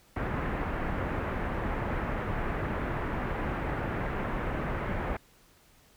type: low-pass noise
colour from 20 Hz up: pink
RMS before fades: -32 dBFS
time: 0.16-5.17 s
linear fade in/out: 5 ms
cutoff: 2000 Hz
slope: 24 dB/octave
effects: pink hiss -61 dBFS RMS until 5.96 s